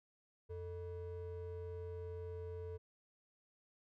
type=ring-modulated tone; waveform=triangle; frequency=264.8 Hz; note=C4; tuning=21 cents sharp; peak=-38 dBFS; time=0.49-2.78 s; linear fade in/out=20 ms; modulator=177 Hz; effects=none